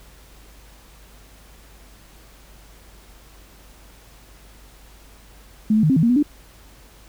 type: tone with pitch steps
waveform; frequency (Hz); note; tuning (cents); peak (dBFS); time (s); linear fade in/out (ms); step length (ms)
sine; 214.9 / 217.8 / 154.2 / 265.8 / 160.3 / 233.3 / 247.4 / 294.1; A3 / A3 / D#3 / C4 / E3 / A#3 / B3 / D4; -41 / -17 / -15 / +27 / -48 / +2 / +3 / +3; -13; 5.7-6.228; 5; 66
effects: added 50 Hz sine -47 dBFS peak until 7.08 s + pink hiss -50 dBFS RMS until 7.08 s